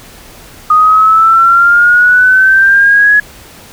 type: exponential sweep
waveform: sine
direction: up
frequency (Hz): 1235 to 1689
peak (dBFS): -3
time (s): 0.7-3.2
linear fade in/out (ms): 5
effects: pink hiss -35 dBFS RMS until 3.72 s